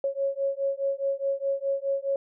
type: beating tone pair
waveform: sine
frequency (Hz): 548 / 552.8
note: C#5 / C#5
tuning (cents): -20 / -5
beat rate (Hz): 4.8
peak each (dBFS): -28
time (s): 0.04-2.16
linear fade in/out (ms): 2
effects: none